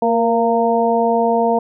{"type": "harmonic tone with a mistuned harmonic", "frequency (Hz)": 230, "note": "A#3", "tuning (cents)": -23, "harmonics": [1, 2, 3, 4], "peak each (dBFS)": [-20, -17, -17, -20], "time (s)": [0.02, 1.59], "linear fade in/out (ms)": 5, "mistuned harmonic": 2, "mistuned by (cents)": 30, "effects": []}